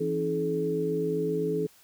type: tone cluster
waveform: sine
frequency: 166.5 / 271.9 / 319.8 / 428.8 Hz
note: E3 / C#4 / D#4 / A4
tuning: +18 / -33 / +48 / -45 cents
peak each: -32 / -35 / -35 / -27 dBFS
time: 0-1.67 s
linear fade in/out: 10 ms
effects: white hiss -58 dBFS RMS until 1.83 s